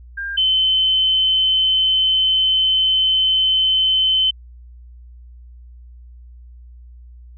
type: tone pair in turn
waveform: sine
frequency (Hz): 1600 / 3062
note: G6 / G7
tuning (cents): +35 / -41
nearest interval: major seventh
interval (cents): 1124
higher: second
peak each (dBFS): -23 / -13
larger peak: second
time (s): 0.17-0.37 / 0.37-4.31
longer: second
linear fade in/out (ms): 10
effects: added 60 Hz sine -38 dBFS peak until 7.37 s